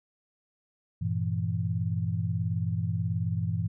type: chord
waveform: sine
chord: E diminished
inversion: first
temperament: equal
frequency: 98 / 116.54 / 164.81 Hz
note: G2 / Bb2 / E3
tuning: 0 / 0 / 0 cents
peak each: -30 / -31 / -31 dBFS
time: 1.01-3.68 s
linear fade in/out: 10 ms
effects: none